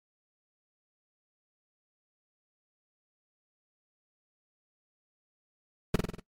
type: noise with echo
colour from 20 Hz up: brown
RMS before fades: -22 dBFS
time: 5.94-5.96 s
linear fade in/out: 5 ms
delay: 48 ms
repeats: 5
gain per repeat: -4 dB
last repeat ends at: 6.2 s
effects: noise-tail reverb RT60 0.1 s tail -18 dB re dry + MP3 64 kbps